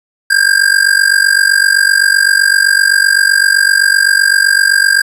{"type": "tone with amplitude modulation", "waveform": "square", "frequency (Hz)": 1600, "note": "G6", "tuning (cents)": 35, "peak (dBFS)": -4, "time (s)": [0.3, 5.02], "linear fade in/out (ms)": 10, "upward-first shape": "sine", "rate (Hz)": 47.8, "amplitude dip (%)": 85, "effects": ["resampled to 32000 Hz"]}